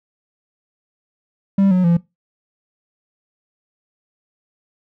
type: tone with pitch steps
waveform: triangle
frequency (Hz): 196.1 / 182.97 / 170.71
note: G3 / F#3 / F3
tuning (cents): +1 / -19 / -39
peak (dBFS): -9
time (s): 1.58-1.97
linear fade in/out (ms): 5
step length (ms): 130
effects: noise-tail reverb RT60 0.2 s tail -20 dB re dry